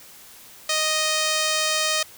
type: tone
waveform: 5% pulse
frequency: 622.3 Hz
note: D#5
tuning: in tune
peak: -9 dBFS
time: 0.69-2.03 s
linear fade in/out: 5 ms
effects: white hiss -46 dBFS RMS until 2.17 s